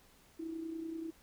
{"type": "tone with amplitude modulation", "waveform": "sine", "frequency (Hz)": 325.7, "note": "E4", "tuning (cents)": -21, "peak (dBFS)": -36, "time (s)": [0.39, 1.11], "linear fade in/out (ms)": 10, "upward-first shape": "sine", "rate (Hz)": 30.3, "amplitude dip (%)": 55, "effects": ["pink hiss -64 dBFS RMS until 1.22 s"]}